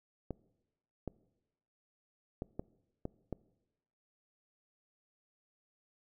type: clicks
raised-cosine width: 2 ms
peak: -24 dBFS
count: 6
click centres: 0.307 / 1.077 / 2.421 / 2.595 / 3.054 / 3.327 s
effects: noise-tail reverb RT60 1.0 s tail -22 dB re dry